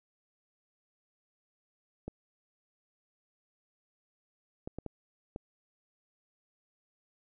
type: clicks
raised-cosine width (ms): 2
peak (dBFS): -25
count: 5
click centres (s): 2.08 / 4.675 / 4.786 / 4.863 / 5.361
effects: none